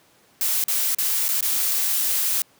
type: noise with dropouts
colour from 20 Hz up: blue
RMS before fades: -22 dBFS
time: 0.41-2.42 s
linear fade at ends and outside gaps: 1 ms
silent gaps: 0.64-0.682 / 0.948-0.985 / 1.282-1.288 / 1.408-1.426 s
effects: pink hiss -57 dBFS RMS until 2.59 s + high-pass 150 Hz 12 dB/octave